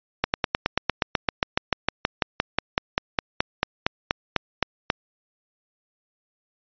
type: slowing click train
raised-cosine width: 0.3 ms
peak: -3 dBFS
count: 28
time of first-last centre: 0.24-4.901 s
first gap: 99 ms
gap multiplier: 1.04
effects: resampled to 11025 Hz